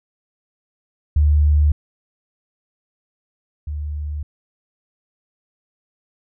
sine tone pair in turn, 74.4 / 74.4 Hz, D2 / D2, +23 / +23 cents, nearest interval unison, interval 0 cents, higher neither, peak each -11 / -23 dBFS, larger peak first, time 1.16-1.72 / 3.67-4.23 s, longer neither, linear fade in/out 5 ms, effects none

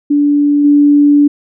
sine tone with level steps, 290 Hz, D4, 22 cents flat, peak -7 / -4 dBFS, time 0.1-1.28 s, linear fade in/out 10 ms, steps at 0.64 s, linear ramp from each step 10 ms, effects none

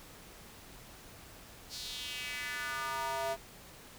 square tone with high-pass filter sweep, 134.4 Hz, C3, 47 cents sharp, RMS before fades -38 dBFS, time 1.69-3.37 s, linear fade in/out 50 ms, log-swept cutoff 4800 to 630 Hz, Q 3.1, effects pink hiss -53 dBFS RMS until 3.98 s

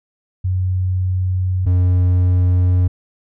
sine / triangle tone pair in turn, 92.4 / 90.24 Hz, F#2 / F#2, -2 / -43 cents, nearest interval unison, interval 41 cents, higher first, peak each -15 / -9 dBFS, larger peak second, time 0.44-1.66 / 1.66-2.88 s, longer neither, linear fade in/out 10 ms, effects none

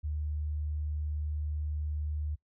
sine tone, 75.3 Hz, D2, 44 cents sharp, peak -31 dBFS, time 0.03-2.36 s, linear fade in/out 20 ms, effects noise-tail reverb RT60 0.1 s tail -22 dB re dry

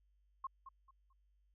sine tone with echo, 1073 Hz, C6, 43 cents sharp, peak -38 dBFS, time 0.44-0.47 s, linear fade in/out 5 ms, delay 220 ms, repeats 3, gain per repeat -11 dB, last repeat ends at 1.13 s, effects added 50 Hz sine -70 dBFS peak until 1.54 s

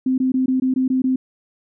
sine tone bursts, 259.2 Hz, C4, 16 cents flat, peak -15 dBFS, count 8, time 0.06-1.16 s, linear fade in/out 5 ms, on 120 ms, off 20 ms, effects none

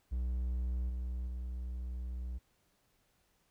triangle tone with level steps, 61.74 Hz, B1, in tune, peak -30 / -33 / -35 dBFS, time 0.11-2.39 s, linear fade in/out 20 ms, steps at 0.89 / 1.27 s, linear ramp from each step 5 ms, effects pink hiss -74 dBFS RMS until 3.5 s

